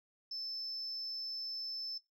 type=tone; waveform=sine; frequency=5274 Hz; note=E8; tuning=in tune; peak=-38 dBFS; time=0.31-1.98 s; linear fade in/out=5 ms; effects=noise-tail reverb RT60 0.2 s tail -17 dB re dry + tanh soft clip ceiling -35 dBFS